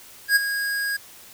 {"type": "tone with ADSR envelope", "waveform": "square", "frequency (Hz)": 1640, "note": "G#6", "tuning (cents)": -22, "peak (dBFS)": -13, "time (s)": [0.28, 0.97], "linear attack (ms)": 79, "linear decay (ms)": 19, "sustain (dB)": -11, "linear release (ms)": 9, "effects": ["white hiss -46 dBFS RMS until 1.33 s"]}